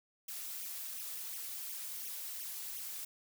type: noise with flanger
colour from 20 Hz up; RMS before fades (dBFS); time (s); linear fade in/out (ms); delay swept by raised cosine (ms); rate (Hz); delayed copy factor
blue; -43; 0.28-3.05; 5; 0.32 to 5.62; 2.8; +1
effects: none